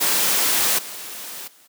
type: noise with level steps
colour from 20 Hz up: white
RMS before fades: -19 / -34 / -52 dBFS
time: 0-1.68 s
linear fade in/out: 20 ms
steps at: 0.78 / 1.47 s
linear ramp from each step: 10 ms
effects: high-pass 200 Hz 12 dB/octave